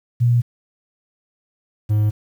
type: tone pair in turn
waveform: sine / triangle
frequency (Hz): 120 / 106.05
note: B2 / G#2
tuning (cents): -49 / +37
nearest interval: major second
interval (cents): 214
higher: first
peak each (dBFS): -12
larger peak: neither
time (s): 0.2-0.42 / 1.89-2.11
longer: neither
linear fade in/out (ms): 20
effects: 8-bit